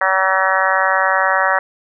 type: harmonic tone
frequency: 189.9 Hz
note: F#3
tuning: 45 cents sharp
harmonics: 3 / 4 / 5 / 6 / 7 / 8 / 9 / 10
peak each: -21 / -21 / -21 / -21 / -21 / -21 / -21 / -21 dBFS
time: 0.01-1.59 s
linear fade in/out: 2 ms
effects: none